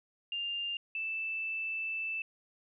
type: tone pair in turn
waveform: sine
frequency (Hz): 2800 / 2643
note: F7 / E7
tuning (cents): +4 / +4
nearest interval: minor second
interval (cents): 100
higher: first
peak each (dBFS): -33 / -33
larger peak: neither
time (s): 0.32-0.77 / 0.95-2.22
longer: second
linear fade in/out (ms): 2
effects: none